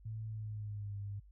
sine tone with pitch glide, 110 to 100.87 Hz, A2 to G2, 0 to +50 cents, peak -39 dBFS, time 0.05-1.2 s, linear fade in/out 10 ms, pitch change -150 cents, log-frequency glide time 0.26-0.96 s, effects added 50 Hz sine -56 dBFS peak until 1.31 s

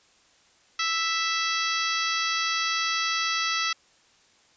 harmonic tone, 659.3 Hz, E5, in tune, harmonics 2 / 3 / 4 / 5 / 6 / 7 / 8 / 9, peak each -29 / -31 / -32 / -33 / -34 / -34 / -35 / -36 dBFS, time 0.79-3.73 s, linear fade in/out 5 ms, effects white hiss -60 dBFS RMS until 4.56 s + resampled to 16000 Hz

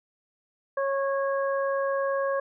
harmonic tone, 549 Hz, C#5, 17 cents flat, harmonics 1 / 2 / 3, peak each -25 / -31 / -35 dBFS, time 0.77-2.4 s, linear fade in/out 5 ms, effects none

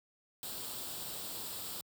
white noise with comb filter, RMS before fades -42 dBFS, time 0.43-1.81 s, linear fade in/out 0 ms, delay 0.24 ms, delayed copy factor +0.6, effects high-pass 60 Hz 12 dB/octave

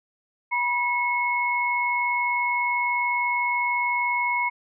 sine tone pair together, 970.5 / 2183 Hz, B5 / C#7, -31 / -27 cents, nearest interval octave + major second, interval 1404 cents, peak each -24 dBFS, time 0.51-4.5 s, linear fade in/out 20 ms, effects none

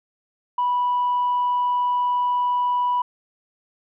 sine tone, 983 Hz, B5, 8 cents flat, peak -17 dBFS, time 0.58-3.02 s, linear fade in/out 5 ms, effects tanh soft clip ceiling -15 dBFS

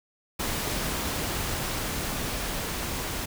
pink noise with level ramp, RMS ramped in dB -29 to -32 dBFS, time 0.39-3.26 s, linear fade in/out 10 ms, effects none

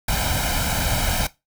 pink noise with comb filter, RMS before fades -22 dBFS, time 0.08-1.27 s, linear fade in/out 5 ms, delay 1.3 ms, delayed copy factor +0.75, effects noise-tail reverb RT60 0.2 s tail -17 dB re dry

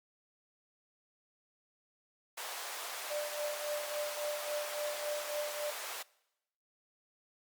pink high-pass noise, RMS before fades -42 dBFS, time 2.37-6.03 s, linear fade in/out 10 ms, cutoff 580 Hz, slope 24 dB/octave
sine tone with tremolo, 593 Hz, D5, 17 cents sharp, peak -33 dBFS, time 3.1-5.71 s, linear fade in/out 10 ms, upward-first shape triangle, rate 3.6 Hz, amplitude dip 80%
effects noise-tail reverb RT60 0.9 s tail -23 dB re dry + Opus 48 kbps

